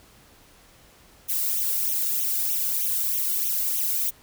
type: noise with flanger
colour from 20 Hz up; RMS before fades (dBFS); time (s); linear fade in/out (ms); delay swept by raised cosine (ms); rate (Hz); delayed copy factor
violet; -25; 1.28-4.11; 20; 0.31 to 1.41; 3.2; +0.9
effects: pink hiss -54 dBFS RMS until 4.22 s